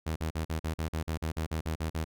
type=tone bursts; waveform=sawtooth; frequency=79.8 Hz; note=D#2; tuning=44 cents sharp; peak=-26 dBFS; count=14; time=0.06-2.045 s; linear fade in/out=10 ms; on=100 ms; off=45 ms; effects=none